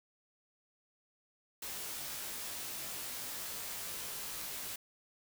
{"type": "noise with comb filter", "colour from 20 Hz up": "white", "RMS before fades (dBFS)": -42, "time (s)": [1.62, 4.76], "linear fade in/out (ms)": 5, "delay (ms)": 18, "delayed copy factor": -0.85, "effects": []}